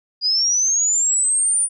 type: linear sweep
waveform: sine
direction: up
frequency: 4829 to 9480 Hz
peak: -15 dBFS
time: 0.21-1.69 s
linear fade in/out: 50 ms
effects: none